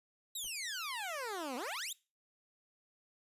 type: exponential two-way sweep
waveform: 15% pulse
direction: down then up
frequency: 3951 to 236 to 3951 Hz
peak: -32 dBFS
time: 0.35-1.93 s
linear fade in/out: 5 ms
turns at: 1.56 s
type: noise with exponential decay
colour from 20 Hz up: brown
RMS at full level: -49 dBFS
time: 0.44-0.52 s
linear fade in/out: 2 ms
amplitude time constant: 17 ms
effects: noise-tail reverb RT60 0.3 s tail -22 dB re dry + resampled to 32000 Hz